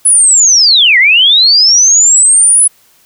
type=linear two-way sweep; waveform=sine; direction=down then up; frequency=10270 to 1889 to 10270 Hz; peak=-3 dBFS; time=0.05-2.68 s; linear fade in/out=10 ms; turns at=0.98 s; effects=white hiss -48 dBFS RMS until 3.05 s